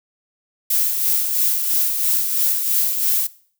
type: noise with tremolo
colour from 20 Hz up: violet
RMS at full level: -17 dBFS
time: 0.7-3.27 s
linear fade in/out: 5 ms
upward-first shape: sine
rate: 3 Hz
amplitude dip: 45%
effects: noise-tail reverb RT60 0.5 s tail -19 dB re dry